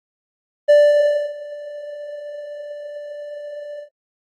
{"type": "tone with ADSR envelope", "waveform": "triangle", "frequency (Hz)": 587.3, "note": "D5", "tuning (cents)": 0, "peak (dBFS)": -5, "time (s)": [0.68, 3.89], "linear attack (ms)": 20, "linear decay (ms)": 620, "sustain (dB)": -23, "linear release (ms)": 100, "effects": ["AAC 32 kbps"]}